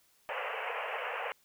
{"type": "band-pass noise", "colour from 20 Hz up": "pink", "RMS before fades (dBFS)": -37, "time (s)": [0.29, 1.32], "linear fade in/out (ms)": 0, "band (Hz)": [450, 2900], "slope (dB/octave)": 96, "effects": ["white hiss -68 dBFS RMS until 1.44 s"]}